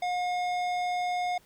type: tone with tanh clipping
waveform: sine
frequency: 718 Hz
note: F5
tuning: 48 cents sharp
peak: -29 dBFS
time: 0.02-1.38 s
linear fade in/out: 5 ms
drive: 15 dB
effects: pink hiss -61 dBFS RMS until 1.45 s